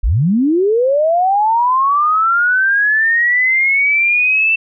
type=linear sweep; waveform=sine; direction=up; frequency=34.71 to 2674 Hz; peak=-10 dBFS; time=0.03-4.56 s; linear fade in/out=10 ms; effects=none